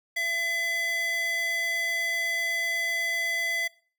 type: tone with high-pass filter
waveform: square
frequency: 673 Hz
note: E5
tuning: 36 cents sharp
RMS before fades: -28 dBFS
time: 0.16-3.68 s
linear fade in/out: 10 ms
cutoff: 1700 Hz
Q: 5
effects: noise-tail reverb RT60 0.4 s tail -21 dB re dry